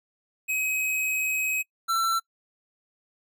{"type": "tone pair in turn", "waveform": "square", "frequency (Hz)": [2537, 1343.9], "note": ["D#7", "E6"], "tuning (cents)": [33, 33], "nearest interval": "major seventh", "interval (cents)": 1100, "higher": "first", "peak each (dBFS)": [-25, -23], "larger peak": "second", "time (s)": [[0.48, 1.63], [1.88, 2.2]], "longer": "first", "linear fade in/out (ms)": 20, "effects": ["noise-tail reverb RT60 0.1 s tail -24 dB re dry"]}